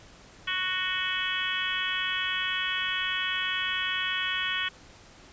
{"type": "harmonic tone with a mistuned harmonic", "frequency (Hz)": 370, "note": "F#4", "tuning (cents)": 0, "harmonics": [3, 4, 5, 6, 7, 8, 9], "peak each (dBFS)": [-37, -34, -33, -37, -35, -34, -34], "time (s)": [0.47, 4.69], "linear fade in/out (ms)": 10, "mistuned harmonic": 8, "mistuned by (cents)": 26, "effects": ["pink hiss -52 dBFS RMS until 5.32 s", "resampled to 16000 Hz"]}